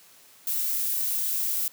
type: noise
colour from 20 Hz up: violet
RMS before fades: -27 dBFS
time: 0.47-1.68 s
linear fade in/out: 2 ms
effects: white hiss -54 dBFS RMS until 1.72 s + high-pass 100 Hz 12 dB/octave